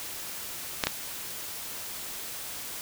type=clicks; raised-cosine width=0.2 ms; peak=-6 dBFS; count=2; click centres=0.838 / 0.87 s; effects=white hiss -38 dBFS RMS until 2.81 s